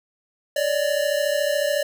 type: tone pair together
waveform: square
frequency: 570.1 / 604 Hz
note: C#5 / D5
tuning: +48 / +48 cents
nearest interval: minor second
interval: 100 cents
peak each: -23 / -24 dBFS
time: 0.56-1.83 s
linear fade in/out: 5 ms
effects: none